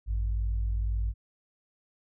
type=tone pair together; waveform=sine; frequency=53.65 / 95.6 Hz; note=A1 / G2; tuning=-43 / -43 cents; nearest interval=minor seventh; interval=1000 cents; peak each=-26 / -37 dBFS; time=0.06-1.14 s; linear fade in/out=50 ms; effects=none